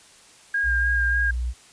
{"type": "tone with vibrato", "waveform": "sine", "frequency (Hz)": 1619, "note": "G#6", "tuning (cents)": -45, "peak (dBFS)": -20, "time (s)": [0.54, 1.31], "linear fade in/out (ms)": 5, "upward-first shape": "sine", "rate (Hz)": 3.4, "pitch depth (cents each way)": 16}
{"type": "tone with pitch glide", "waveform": "sine", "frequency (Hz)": [61.74, 60.78], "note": ["B1", "B1"], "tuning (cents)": [0, -27], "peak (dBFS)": -23, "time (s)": [0.63, 1.54], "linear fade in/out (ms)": 50, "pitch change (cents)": -27, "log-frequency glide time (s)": [1.14, 1.24]}
{"effects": ["white hiss -51 dBFS RMS until 1.72 s", "resampled to 22050 Hz"]}